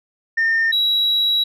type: tone pair in turn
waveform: sine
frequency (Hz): 1815 / 3884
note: A#6 / B7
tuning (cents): -47 / -30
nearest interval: octave + minor second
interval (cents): 1317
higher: second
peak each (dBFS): -13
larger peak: neither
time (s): 0.37-0.72 / 0.72-1.44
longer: second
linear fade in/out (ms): 10
effects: tanh soft clip ceiling -12 dBFS